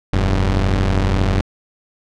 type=tone pair together; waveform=sawtooth; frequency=41.94 / 96.3 Hz; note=E1 / G2; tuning=+31 / -30 cents; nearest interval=octave + major second; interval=1439 cents; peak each=-13 dBFS; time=0.13-1.41 s; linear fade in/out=0 ms; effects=low-pass 5000 Hz 12 dB/octave